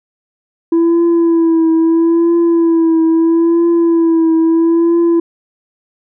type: tone with vibrato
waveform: sine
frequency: 332 Hz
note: E4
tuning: 12 cents sharp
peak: -5 dBFS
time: 0.72-5.2 s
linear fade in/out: 5 ms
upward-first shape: triangle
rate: 0.76 Hz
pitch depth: 43 cents each way
effects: tanh soft clip ceiling -7 dBFS